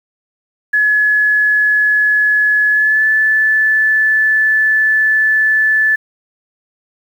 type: tone with pitch glide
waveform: sine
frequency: 1700 to 1742.8 Hz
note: G#6 to A6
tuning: +40 to -17 cents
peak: -9 dBFS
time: 0.73-5.96 s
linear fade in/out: 10 ms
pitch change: +43 cents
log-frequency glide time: 2.71-3.05 s
effects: 7-bit